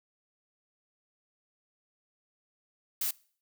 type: noise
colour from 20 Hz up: blue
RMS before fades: -31 dBFS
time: 3.01-3.11 s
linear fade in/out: 5 ms
effects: noise-tail reverb RT60 0.5 s tail -23 dB re dry